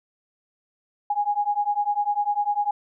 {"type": "beating tone pair", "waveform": "sine", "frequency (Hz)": [820, 830], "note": ["G#5", "G#5"], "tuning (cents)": [-22, -1], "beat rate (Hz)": 10, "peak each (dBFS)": -24, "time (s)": [1.1, 2.71], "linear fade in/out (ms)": 5, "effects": []}